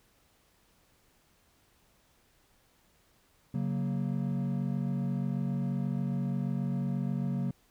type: chord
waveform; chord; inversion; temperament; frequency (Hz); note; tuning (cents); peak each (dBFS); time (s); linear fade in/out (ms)
triangle; F# major; second; equal; 138.59 / 185 / 233.1; C#3 / F#3 / A#3; 0 / 0 / 0; -30 / -31 / -33; 3.54-7.51; 5
effects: tanh soft clip ceiling -18 dBFS + pink hiss -67 dBFS RMS until 7.7 s